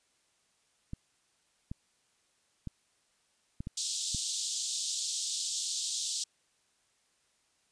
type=clicks; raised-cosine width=5 ms; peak=-25 dBFS; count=6; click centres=0.934 / 1.715 / 2.673 / 3.605 / 3.671 / 4.147 s
type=band-pass noise; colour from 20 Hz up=white; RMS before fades=-35 dBFS; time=3.77-6.24 s; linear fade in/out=5 ms; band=3400 to 8400 Hz; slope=48 dB/octave
effects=white hiss -72 dBFS RMS until 7.71 s + resampled to 22050 Hz